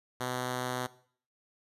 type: tone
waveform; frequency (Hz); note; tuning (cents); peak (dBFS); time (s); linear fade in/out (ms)
5% pulse; 125.9; B2; +34; -21; 0.2-0.87; 10
effects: noise-tail reverb RT60 0.5 s tail -17 dB re dry + resampled to 32000 Hz